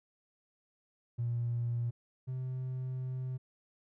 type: tone pair in turn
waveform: triangle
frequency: 118.8 / 128.83 Hz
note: A#2 / C3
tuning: +33 / -26 cents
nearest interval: minor second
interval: 141 cents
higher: second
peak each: -27 / -32 dBFS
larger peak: first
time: 1.18-1.91 / 2.27-3.38 s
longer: second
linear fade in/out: 20 ms
effects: tanh soft clip ceiling -28 dBFS